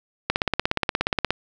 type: click train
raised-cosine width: 0.3 ms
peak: -4 dBFS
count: 18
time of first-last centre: 0.3-1.306 s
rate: 16.9 Hz
effects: none